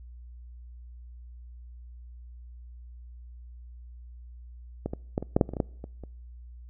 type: clicks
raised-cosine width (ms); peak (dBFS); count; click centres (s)
2; -16 / -19 / -12 / -21 / -7 / -6 / -24 / -21 / -19 / -10 / -25 / -28; 12; 4.86 / 4.935 / 5.179 / 5.226 / 5.365 / 5.412 / 5.491 / 5.536 / 5.568 / 5.602 / 5.841 / 6.037
effects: noise-tail reverb RT60 0.7 s tail -25 dB re dry + added 60 Hz sine -43 dBFS peak until 6.69 s